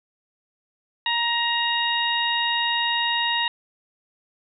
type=harmonic tone; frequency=940 Hz; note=A#5; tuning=14 cents sharp; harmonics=1 / 2 / 3 / 4; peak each=-26 / -26 / -26 / -26 dBFS; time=1.06-3.48 s; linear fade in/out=2 ms; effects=none